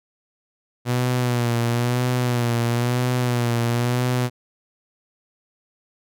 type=tone with vibrato; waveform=sawtooth; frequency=121.4 Hz; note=B2; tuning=29 cents flat; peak=-15 dBFS; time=0.85-4.3 s; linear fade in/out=50 ms; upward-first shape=sine; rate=1 Hz; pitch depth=53 cents each way; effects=none